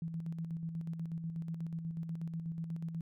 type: tone with tremolo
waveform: sine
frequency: 164.81 Hz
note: E3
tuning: in tune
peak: -35 dBFS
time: 0.02-3.01 s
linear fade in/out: 2 ms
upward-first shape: square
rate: 8.2 Hz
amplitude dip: 45%
effects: none